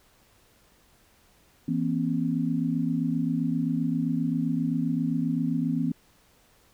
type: tone cluster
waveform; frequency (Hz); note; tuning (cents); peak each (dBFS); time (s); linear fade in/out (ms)
sine; 164.7 / 240.1 / 267.7; E3 / B3 / C4; -1 / -49 / +40; -28; 1.68-5.92; 5
effects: pink hiss -61 dBFS RMS until 6.73 s